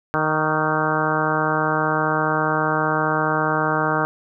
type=harmonic tone with a mistuned harmonic; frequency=155 Hz; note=D#3; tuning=6 cents flat; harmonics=1 / 2 / 3 / 4 / 5 / 6 / 7 / 8 / 9 / 10; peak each=-27 / -27 / -27 / -27 / -27 / -27 / -27 / -27 / -27 / -27 dBFS; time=0.14-4.05 s; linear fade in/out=0 ms; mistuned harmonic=7; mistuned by=+41 cents; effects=none